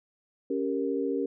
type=chord; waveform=sine; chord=G diminished; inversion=second; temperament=equal; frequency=277.2 / 392 / 466.2 Hz; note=Db4 / G4 / Bb4; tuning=0 / 0 / 0 cents; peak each=-30 / -31 / -31 dBFS; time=0.5-1.26 s; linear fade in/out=5 ms; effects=none